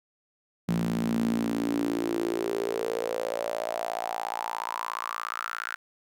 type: tone with high-pass filter sweep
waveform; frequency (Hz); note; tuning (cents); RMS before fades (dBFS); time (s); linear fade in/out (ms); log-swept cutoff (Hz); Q
sawtooth; 57; A#1; -38; -30; 0.68-5.76; 10; 180 to 1500; 6.6
effects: none